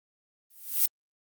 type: noise with exponential growth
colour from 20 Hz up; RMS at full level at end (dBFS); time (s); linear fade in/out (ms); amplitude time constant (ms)
violet; -19; 0.5-0.86; 5; 77
effects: Opus 32 kbps